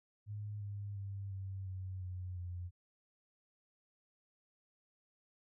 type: tone with pitch steps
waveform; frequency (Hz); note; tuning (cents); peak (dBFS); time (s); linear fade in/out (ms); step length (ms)
sine; 104.2 / 101.47 / 98.81 / 96.22 / 93.69 / 91.24 / 88.84; G#2 / G#2 / G2 / G2 / F#2 / F#2 / F2; +6 / -40 / +14 / -32 / +22 / -24 / +30; -40; 0.26-2.71; 50; 350
effects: none